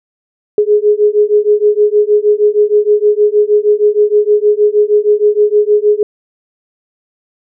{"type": "beating tone pair", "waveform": "sine", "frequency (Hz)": [415.3, 421.7], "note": ["G#4", "G#4"], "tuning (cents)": [0, 26], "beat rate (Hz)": 6.4, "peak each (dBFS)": -10, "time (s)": [0.58, 6.03], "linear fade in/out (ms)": 2, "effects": []}